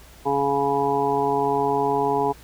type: harmonic tone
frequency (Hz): 140.1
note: C#3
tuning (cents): +19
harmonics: 1 / 2 / 3 / 5 / 6 / 7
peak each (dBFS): -34 / -29 / -23 / -28 / -24 / -26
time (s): 0.25-2.33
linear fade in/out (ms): 20
effects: added 60 Hz sine -49 dBFS peak until 2.43 s + pink hiss -49 dBFS RMS until 2.43 s